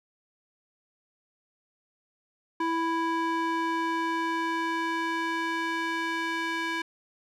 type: tone with band-pass filter sweep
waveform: square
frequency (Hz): 330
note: E4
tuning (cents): +2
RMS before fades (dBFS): -29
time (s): 2.6-6.82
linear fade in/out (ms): 5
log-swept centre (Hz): 960 to 1900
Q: 1.2
effects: none